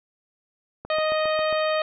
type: click train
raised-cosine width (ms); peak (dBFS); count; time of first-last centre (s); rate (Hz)
1; -22; 6; 0.85-1.527; 7.39
type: harmonic tone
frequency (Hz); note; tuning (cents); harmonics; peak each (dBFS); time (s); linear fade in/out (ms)
622.3; D#5; 0; 1 / 2 / 3 / 4 / 5 / 6 / 7; -22 / -28 / -32 / -34 / -36 / -38 / -39; 0.9-1.82; 2
effects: none